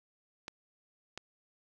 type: clicks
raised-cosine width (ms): 0.2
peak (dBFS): -23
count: 2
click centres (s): 0.481 / 1.176
effects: none